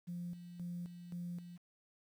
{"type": "tone with tremolo", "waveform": "sine", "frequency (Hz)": 174.61, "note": "F3", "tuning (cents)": 0, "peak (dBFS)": -39, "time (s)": [0.07, 1.58], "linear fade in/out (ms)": 20, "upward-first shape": "square", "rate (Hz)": 1.9, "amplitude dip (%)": 65, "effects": ["tanh soft clip ceiling -35 dBFS", "11-bit"]}